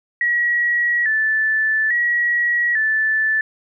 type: tone with vibrato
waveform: sine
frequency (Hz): 1832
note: A#6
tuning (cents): -31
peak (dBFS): -15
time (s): 0.21-3.41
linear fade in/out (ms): 2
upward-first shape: square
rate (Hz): 0.59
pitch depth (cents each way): 76
effects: none